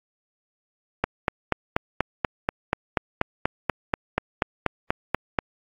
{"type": "click train", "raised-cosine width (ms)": 0.5, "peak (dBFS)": -5, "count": 19, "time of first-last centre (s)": [1.04, 5.388], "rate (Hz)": 4.14, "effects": ["AAC 48 kbps"]}